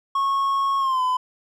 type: tone with pitch glide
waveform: triangle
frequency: 1097 to 1011.8 Hz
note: C#6 to B5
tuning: -18 to +42 cents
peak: -17 dBFS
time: 0.15-1.17 s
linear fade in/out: 5 ms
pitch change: -140 cents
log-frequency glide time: 0.79-1.02 s
effects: none